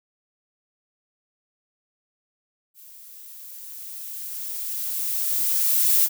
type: noise with level ramp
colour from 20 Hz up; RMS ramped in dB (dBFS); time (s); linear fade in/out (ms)
violet; -47 to -17; 2.74-6.09; 50
effects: none